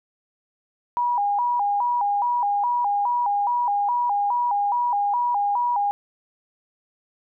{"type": "tone with vibrato", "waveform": "sine", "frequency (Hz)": 887, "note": "A5", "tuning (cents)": 14, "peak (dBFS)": -19, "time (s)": [0.97, 5.91], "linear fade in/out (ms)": 0, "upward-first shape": "square", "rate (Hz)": 2.4, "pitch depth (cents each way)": 150, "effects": []}